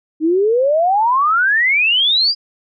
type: exponential sweep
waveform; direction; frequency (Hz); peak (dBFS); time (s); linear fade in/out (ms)
sine; up; 302.8 to 4960; -11; 0.2-2.35; 50
effects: none